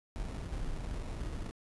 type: noise with sample-and-hold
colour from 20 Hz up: brown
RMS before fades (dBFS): -38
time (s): 0.16-1.51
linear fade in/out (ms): 0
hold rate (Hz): 1575
effects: resampled to 24000 Hz